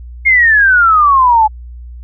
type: exponential sweep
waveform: sine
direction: down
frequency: 2164 to 846 Hz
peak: -5 dBFS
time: 0.25-1.48 s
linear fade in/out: 20 ms
effects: added 60 Hz sine -27 dBFS peak until 2.03 s